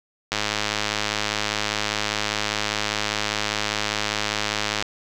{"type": "click train", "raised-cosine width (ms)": 0.2, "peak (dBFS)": -5, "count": 474, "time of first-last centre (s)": [0.32, 4.825], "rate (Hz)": 105, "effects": []}